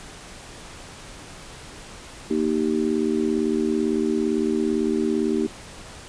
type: chord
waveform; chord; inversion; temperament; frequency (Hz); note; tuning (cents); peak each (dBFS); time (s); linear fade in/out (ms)
sine; Eb major; second; just; 233.3 / 311.1 / 388.9; Bb3 / Eb4 / G4; +2 / 0 / -14; -24; 2.3-5.47; 10
effects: pink hiss -41 dBFS RMS until 6.08 s + resampled to 22050 Hz